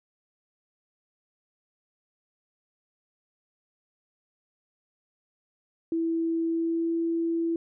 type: tone with pitch glide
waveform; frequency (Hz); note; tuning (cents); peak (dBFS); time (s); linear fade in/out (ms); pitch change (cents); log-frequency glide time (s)
sine; 329.6 to 332.7; E4 to E4; 0 to +16; -24; 5.92-7.56; 2; +16; 6.44-6.93
effects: none